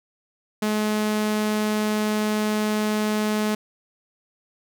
sawtooth tone, 212.9 Hz, G#3, 43 cents sharp, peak -17 dBFS, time 0.62-3.55 s, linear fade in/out 5 ms, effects none

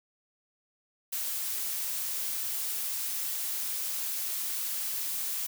blue noise, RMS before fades -33 dBFS, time 1.12-5.47 s, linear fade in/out 10 ms, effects none

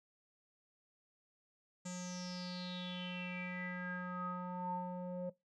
square tone with low-pass filter sweep, 180 Hz, F#3, 47 cents flat, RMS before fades -42 dBFS, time 1.85-5.3 s, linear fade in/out 10 ms, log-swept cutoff 7300 to 590 Hz, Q 9.4, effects noise-tail reverb RT60 0.2 s tail -21 dB re dry

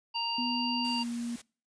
harmonic tone, 932.3 Hz, A#5, in tune, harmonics 1 / 3 / 5, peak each -34 / -34 / -34 dBFS, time 0.14-1.04 s, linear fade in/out 20 ms
sine tone with pitch glide, 246.2 to 236.6 Hz, B3 to A#3, -5 to +26 cents, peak -32 dBFS, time 0.38-1.36 s, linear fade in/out 5 ms, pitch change -69 cents, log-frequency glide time 0.9-1.07 s
white noise, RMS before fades -47 dBFS, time 0.84-1.42 s, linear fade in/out 10 ms
effects noise-tail reverb RT60 0.4 s tail -25 dB re dry + resampled to 22050 Hz

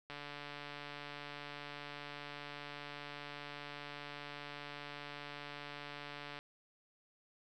click train, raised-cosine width 0.3 ms, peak -30 dBFS, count 913, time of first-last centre 0.1-6.39 s, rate 145 Hz, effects none

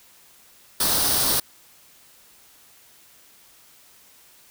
white noise with comb filter, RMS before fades -21 dBFS, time 0.8-1.4 s, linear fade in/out 5 ms, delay 0.21 ms, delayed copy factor +0.55, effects white hiss -53 dBFS RMS until 4.5 s

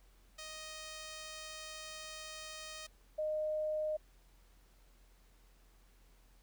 5% pulse / sine tone pair in turn, 624 / 615.4 Hz, D#5 / D#5, +5 / -19 cents, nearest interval unison, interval 24 cents, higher first, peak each -34 / -33 dBFS, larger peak second, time 0.38-2.87 / 3.18-3.97 s, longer first, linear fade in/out 10 ms, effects added 43 Hz sine -62 dBFS peak until 6.42 s + pink hiss -70 dBFS RMS until 6.42 s

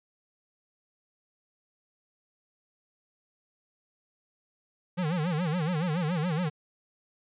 square tone with vibrato, 166 Hz, E3, 12 cents sharp, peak -27 dBFS, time 4.97-6.5 s, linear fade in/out 20 ms, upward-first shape sine, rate 7.1 Hz, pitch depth 190 cents each way, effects resampled to 8000 Hz

